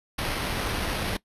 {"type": "noise with sample-and-hold", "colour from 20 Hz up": "pink", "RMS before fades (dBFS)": -29, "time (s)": [0.18, 1.17], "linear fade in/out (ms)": 5, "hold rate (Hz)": 7350, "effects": ["noise-tail reverb RT60 0.1 s tail -20 dB re dry", "resampled to 32000 Hz"]}